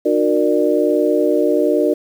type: tone cluster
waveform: sine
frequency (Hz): 302.8 / 363.9 / 465 / 594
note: D#4 / F#4 / A#4 / D5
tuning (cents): -47 / -29 / -4 / +20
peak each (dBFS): -18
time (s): 0.05-1.94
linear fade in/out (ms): 10
effects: 7-bit